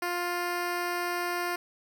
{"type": "tone with notch filter", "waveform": "10% pulse", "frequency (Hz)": 351.5, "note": "F4", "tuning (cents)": 11, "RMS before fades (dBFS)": -31, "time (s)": [0.02, 1.56], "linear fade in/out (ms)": 5, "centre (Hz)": 6900, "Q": 1.9, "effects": []}